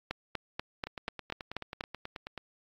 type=two click trains; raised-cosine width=0.3 ms; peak=-17 / -23 dBFS; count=8 / 15; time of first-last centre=0.11-1.809 / 0.87-2.377 s; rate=4.12 / 9.29 Hz; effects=AAC 64 kbps